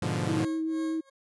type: chord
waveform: sawtooth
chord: G# diminished seventh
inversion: none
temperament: equal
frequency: 103.83 / 123.47 / 146.83 / 174.61 Hz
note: G#2 / B2 / D3 / F3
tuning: 0 / 0 / 0 / 0 cents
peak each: -29 dBFS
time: 0.02-0.45 s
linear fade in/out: 5 ms
type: tone with vibrato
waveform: sine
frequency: 320 Hz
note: D#4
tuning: 49 cents sharp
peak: -27 dBFS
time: 0.28-1.01 s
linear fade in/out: 10 ms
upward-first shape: sine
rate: 7.9 Hz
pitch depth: 10 cents each way
type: tone with tremolo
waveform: 20% pulse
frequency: 543 Hz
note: C#5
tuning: 36 cents flat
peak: -35 dBFS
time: 0.36-1.1 s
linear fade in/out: 10 ms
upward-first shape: sine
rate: 2.6 Hz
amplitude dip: 95%
effects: resampled to 24000 Hz